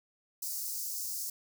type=high-pass noise; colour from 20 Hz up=white; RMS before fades=-37 dBFS; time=0.42-1.3 s; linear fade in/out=5 ms; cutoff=4800 Hz; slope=48 dB/octave; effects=none